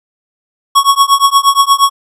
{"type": "tone with tremolo", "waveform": "square", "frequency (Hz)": 1108.7, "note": "C#6", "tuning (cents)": 0, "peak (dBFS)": -3, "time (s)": [0.75, 1.9], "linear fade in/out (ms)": 10, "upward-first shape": "triangle", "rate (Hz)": 8.5, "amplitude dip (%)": 100, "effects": ["resampled to 32000 Hz"]}